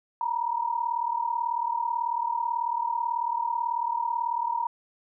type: tone pair together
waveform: sine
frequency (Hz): 926 / 964.2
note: A#5 / B5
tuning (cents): -12 / -42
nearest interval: minor second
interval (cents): 70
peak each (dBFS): -28 / -28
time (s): 0.21-4.67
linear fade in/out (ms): 2
effects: none